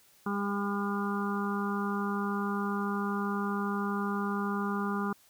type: harmonic tone with a mistuned harmonic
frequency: 201.4 Hz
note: G3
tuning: 47 cents sharp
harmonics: 1 / 2 / 4 / 5 / 6 / 7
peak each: -31 / -37 / -41 / -40 / -37 / -40 dBFS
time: 0.26-5.13 s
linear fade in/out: 5 ms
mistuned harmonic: 7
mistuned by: +17 cents
effects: white hiss -62 dBFS RMS until 5.29 s